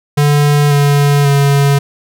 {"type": "tone with pitch steps", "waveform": "square", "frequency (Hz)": [145.9, 143.39, 140.93], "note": ["D3", "D3", "C#3"], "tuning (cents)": [-11, -41, 29], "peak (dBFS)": -8, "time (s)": [0.17, 1.79], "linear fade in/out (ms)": 10, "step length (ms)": 540, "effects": []}